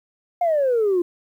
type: exponential sweep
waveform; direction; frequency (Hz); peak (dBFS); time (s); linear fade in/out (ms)
sine; down; 720 to 340.6; -15; 0.41-1.02; 5
effects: tanh soft clip ceiling -13 dBFS + 9-bit